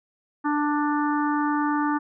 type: harmonic tone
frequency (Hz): 295.2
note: D4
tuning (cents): +9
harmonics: 1 / 3 / 4 / 5 / 6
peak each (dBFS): -23 / -27 / -29 / -33 / -37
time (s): 0.44-1.99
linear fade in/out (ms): 20
effects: none